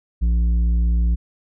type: tone with tanh clipping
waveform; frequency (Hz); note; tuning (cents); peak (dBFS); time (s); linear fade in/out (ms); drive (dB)
sine; 57.9; A#1; -11; -16; 0.21-1.16; 20; 7
effects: none